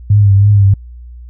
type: tone with vibrato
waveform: sine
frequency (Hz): 101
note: G#2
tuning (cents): -48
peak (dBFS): -4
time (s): 0.1-0.74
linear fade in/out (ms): 5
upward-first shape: triangle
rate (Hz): 3.1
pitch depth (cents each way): 59
effects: added 60 Hz sine -29 dBFS peak until 1.29 s